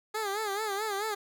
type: tone with vibrato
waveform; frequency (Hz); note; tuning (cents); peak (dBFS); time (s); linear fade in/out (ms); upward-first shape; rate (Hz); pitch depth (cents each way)
15% pulse; 415.3; G#4; 0; -24; 0.14-1.15; 10; sine; 4.6; 110
effects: none